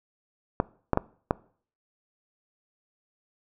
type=clicks; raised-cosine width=1 ms; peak=-7 dBFS; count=4; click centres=0.601 / 0.933 / 0.974 / 1.309 s; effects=noise-tail reverb RT60 0.5 s tail -22 dB re dry